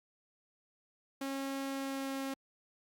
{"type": "tone with pitch glide", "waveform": "sawtooth", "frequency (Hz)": [272.5, 270.5], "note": ["C#4", "C#4"], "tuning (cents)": [-29, -42], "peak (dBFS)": -32, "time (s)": [1.21, 2.34], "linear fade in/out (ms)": 5, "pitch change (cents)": -13, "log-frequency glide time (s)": [1.65, 2.17], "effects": ["Opus 48 kbps"]}